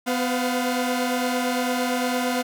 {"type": "tone cluster", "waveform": "sawtooth", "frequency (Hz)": [250.1, 509, 708], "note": ["B3", "C5", "F5"], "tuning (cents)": [22, -48, 23], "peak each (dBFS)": [-20, -26, -24], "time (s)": [0.06, 2.43], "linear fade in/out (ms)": 20, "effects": []}